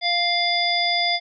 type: harmonic tone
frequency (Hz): 698.5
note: F5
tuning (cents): 0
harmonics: 1 / 3 / 5 / 7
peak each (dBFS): -24 / -24 / -24 / -24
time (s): 0.01-1.2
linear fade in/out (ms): 50
effects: none